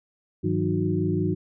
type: tone cluster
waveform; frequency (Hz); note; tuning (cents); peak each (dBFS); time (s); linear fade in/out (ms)
sine; 100.5 / 157.6 / 183 / 307.5 / 365.3; G2 / D#3 / F#3 / D#4 / F#4; +44 / +23 / -19 / -20 / -22; -28; 0.43-1.35; 20
effects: none